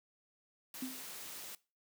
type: noise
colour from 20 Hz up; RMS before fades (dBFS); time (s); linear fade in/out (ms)
white; -47; 0.74-1.55; 2
type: tone with exponential decay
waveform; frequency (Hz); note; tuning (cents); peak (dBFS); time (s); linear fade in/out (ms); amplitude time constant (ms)
sine; 258.6; C4; -20; -34; 0.82-1.07; 5; 53
effects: noise-tail reverb RT60 0.3 s tail -20 dB re dry + high-pass 150 Hz 12 dB/octave